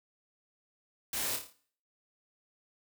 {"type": "noise with echo", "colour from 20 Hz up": "white", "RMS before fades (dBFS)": -35, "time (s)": [1.13, 1.36], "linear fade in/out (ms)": 2, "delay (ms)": 28, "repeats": 6, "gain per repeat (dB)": -5, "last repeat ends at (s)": 1.528, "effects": ["noise-tail reverb RT60 0.5 s tail -17 dB re dry"]}